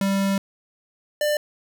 square tone pair in turn, 196 / 595.5 Hz, G3 / D5, 0 / +24 cents, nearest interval octave + perfect fifth, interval 1924 cents, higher second, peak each -20 dBFS, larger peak neither, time 0.01-0.38 / 1.21-1.37 s, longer first, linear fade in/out 2 ms, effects none

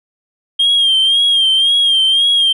sine tone with vibrato, 3211 Hz, G7, 41 cents sharp, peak -7 dBFS, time 0.59-2.53 s, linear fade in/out 10 ms, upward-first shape sine, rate 1.9 Hz, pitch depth 56 cents each way, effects tanh soft clip ceiling -7 dBFS

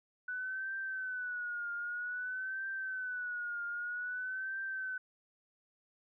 sine tone with vibrato, 1487 Hz, F#6, 8 cents sharp, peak -36 dBFS, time 0.28-4.98 s, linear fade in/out 5 ms, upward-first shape triangle, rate 0.52 Hz, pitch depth 97 cents each way, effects none

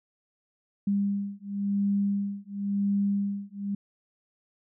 sine beating tone pair, 200 / 200.95 Hz, G3 / G3, +35 / +43 cents, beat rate 0.95 Hz, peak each -28 dBFS, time 0.87-3.75 s, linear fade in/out 5 ms, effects none

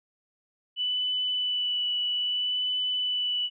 sine tone with vibrato, 2975 Hz, F#7, 9 cents sharp, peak -25 dBFS, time 0.76-3.5 s, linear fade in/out 50 ms, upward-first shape sine, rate 0.61 Hz, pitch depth 13 cents each way, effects none

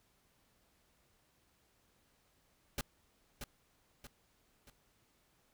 pink noise with echo, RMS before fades -37 dBFS, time 2.78-2.81 s, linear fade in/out 2 ms, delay 630 ms, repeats 3, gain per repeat -7 dB, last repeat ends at 4.7 s, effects pink hiss -73 dBFS RMS until 5.53 s

